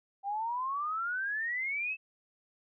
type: exponential sweep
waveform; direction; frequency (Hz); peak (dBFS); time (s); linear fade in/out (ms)
sine; up; 780 to 2648; -31; 0.23-1.97; 50
effects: none